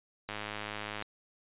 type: click train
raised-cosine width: 0.3 ms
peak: -21 dBFS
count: 78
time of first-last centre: 0.29-1.023 s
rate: 105 Hz
effects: resampled to 8000 Hz